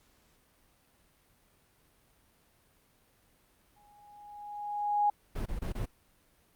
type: tone with exponential growth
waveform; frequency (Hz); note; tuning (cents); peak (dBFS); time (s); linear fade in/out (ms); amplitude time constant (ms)
sine; 827; G#5; -8; -22; 3.76-5.1; 5; 290
type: noise bursts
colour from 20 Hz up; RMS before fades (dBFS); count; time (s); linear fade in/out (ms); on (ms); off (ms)
brown; -34; 4; 5.35-5.859; 10; 110; 23
effects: pink hiss -67 dBFS RMS until 6.55 s + Opus 48 kbps